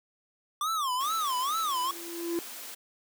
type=tone with vibrato; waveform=square; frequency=1147 Hz; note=D6; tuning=41 cents flat; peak=-28 dBFS; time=0.61-1.91 s; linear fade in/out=2 ms; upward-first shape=sine; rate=2.3 Hz; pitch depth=250 cents each way
type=high-pass noise; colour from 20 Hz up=white; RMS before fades=-42 dBFS; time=1-2.75 s; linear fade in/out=10 ms; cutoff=220 Hz; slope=96 dB/octave
type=tone with exponential growth; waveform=triangle; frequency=340 Hz; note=F4; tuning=46 cents flat; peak=-24 dBFS; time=1.51-2.39 s; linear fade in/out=0 ms; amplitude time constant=190 ms
effects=none